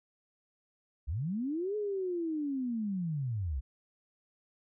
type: linear two-way sweep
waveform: sine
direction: up then down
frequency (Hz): 58.27 to 427.4 to 58.27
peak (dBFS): -31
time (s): 1.07-3.61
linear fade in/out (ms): 20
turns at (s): 1.76
effects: none